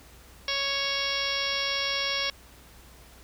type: harmonic tone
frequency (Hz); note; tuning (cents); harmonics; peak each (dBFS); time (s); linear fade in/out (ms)
554.4; C#5; 0; 1 / 2 / 3 / 4 / 5 / 6 / 7 / 8 / 9 / 10; -37 / -37 / -37 / -33 / -36 / -33 / -37 / -37 / -38 / -33; 0.48-2.3; 2
effects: added 60 Hz sine -53 dBFS peak until 3.23 s + pink hiss -53 dBFS RMS until 3.23 s